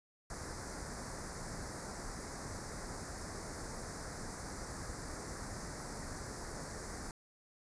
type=band-stop noise; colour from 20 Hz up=pink; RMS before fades=-44 dBFS; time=0.3-7.11 s; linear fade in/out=2 ms; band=2000 to 4600 Hz; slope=48 dB/octave; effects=resampled to 22050 Hz